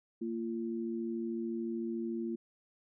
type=tone pair together; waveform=sine; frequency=229.5 / 343.1 Hz; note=A#3 / F4; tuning=-27 / -31 cents; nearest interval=perfect fifth; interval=696 cents; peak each=-36 / -37 dBFS; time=0.21-2.36 s; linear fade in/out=10 ms; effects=none